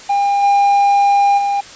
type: tone with level steps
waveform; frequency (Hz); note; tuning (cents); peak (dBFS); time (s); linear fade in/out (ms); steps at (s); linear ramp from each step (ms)
triangle; 804; G5; +44; -10 / -7 / -12; 0.09-1.61; 10; 0.42 / 1.37; 20
effects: white hiss -36 dBFS RMS until 1.75 s + resampled to 16000 Hz